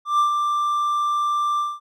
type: tone with ADSR envelope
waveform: triangle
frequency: 1181 Hz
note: D6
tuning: 9 cents sharp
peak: -12 dBFS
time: 0.05-1.8 s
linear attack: 140 ms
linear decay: 110 ms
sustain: -5 dB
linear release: 210 ms
effects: none